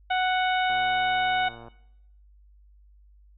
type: harmonic tone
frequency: 740 Hz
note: F#5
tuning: in tune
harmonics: 1 / 2 / 3 / 4 / 5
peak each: -23 / -29 / -33 / -35 / -37 dBFS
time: 0.1-1.49 s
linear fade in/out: 10 ms
type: click train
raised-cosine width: 1 ms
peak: -31 dBFS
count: 115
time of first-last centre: 0.7-1.683 s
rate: 116 Hz
effects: noise-tail reverb RT60 0.8 s tail -18 dB re dry + added 50 Hz sine -52 dBFS peak until 3.37 s